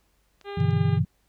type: clicks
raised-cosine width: 0.2 ms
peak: -32 dBFS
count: 3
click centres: 0.413 / 0.603 / 0.708 s
type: harmonic tone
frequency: 402.8 Hz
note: G4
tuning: 47 cents sharp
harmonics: 1 / 2 / 3 / 4 / 5 / 6 / 7 / 8 / 9 / 10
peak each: -34 / -40 / -44 / -46 / -48 / -50 / -51 / -52 / -53 / -54 dBFS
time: 0.44-1 s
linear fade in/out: 50 ms
type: chord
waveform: sine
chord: E minor seventh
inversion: first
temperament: just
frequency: 98.89 / 123.61 / 148.33 / 164.81 Hz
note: G2 / B2 / D3 / E3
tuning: +16 / +2 / +18 / 0 cents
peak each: -25 dBFS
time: 0.57-1.05 s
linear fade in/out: 10 ms
effects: added 50 Hz sine -69 dBFS peak until 1.28 s + pink hiss -69 dBFS RMS until 1.28 s